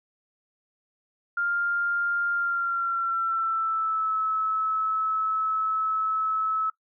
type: tone with pitch glide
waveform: sine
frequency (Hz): 1400 to 1298.7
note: F6 to E6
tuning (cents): +4 to -26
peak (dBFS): -23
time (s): 1.37-6.7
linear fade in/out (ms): 5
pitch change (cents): -130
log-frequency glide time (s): 2.33-4.15
effects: noise-tail reverb RT60 0.1 s tail -19 dB re dry